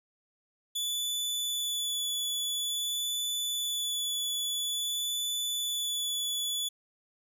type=tone with vibrato; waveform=sawtooth; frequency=3455 Hz; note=A7; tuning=32 cents flat; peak=-27 dBFS; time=0.75-6.69 s; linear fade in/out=10 ms; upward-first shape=sine; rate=0.49 Hz; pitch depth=13 cents each way; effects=none